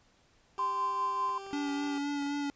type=tone; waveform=20% pulse; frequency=392 Hz; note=G4; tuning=in tune; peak=-37 dBFS; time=0.58-1.98 s; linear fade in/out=0 ms
type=tone with tremolo; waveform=sine; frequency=1033 Hz; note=C6; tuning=22 cents flat; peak=-27 dBFS; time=0.59-1.38 s; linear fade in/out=2 ms; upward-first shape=triangle; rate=5 Hz; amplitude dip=40%
type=clicks; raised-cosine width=0.5 ms; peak=-37 dBFS; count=8; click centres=1.293 / 1.465 / 1.511 / 1.691 / 1.84 / 1.872 / 2.224 / 2.265 s
type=tone with vibrato; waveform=square; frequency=285.8 Hz; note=D4; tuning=47 cents flat; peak=-32 dBFS; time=1.53-2.5 s; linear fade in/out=0 ms; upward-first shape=sine; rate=3.9 Hz; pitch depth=16 cents each way
effects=pink hiss -66 dBFS RMS until 2.55 s + resampled to 16000 Hz